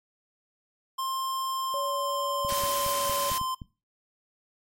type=tone with pitch glide; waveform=square; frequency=1056 to 1037.9 Hz; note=C6 to C6; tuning=+16 to -14 cents; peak=-29 dBFS; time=0.98-3.55 s; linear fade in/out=10 ms; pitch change=-30 cents; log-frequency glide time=1.48-3.07 s
type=tone; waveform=sine; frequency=565 Hz; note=C#5; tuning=33 cents sharp; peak=-31 dBFS; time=1.74-3.3 s; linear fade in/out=0 ms
type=clicks; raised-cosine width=5 ms; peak=-26 dBFS; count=8; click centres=2.449 / 2.524 / 2.637 / 2.864 / 3.096 / 3.317 / 3.414 / 3.618 s
type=noise; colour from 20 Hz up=white; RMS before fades=-32 dBFS; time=2.49-3.38 s; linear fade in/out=0 ms
effects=noise-tail reverb RT60 0.3 s tail -19 dB re dry + MP3 64 kbps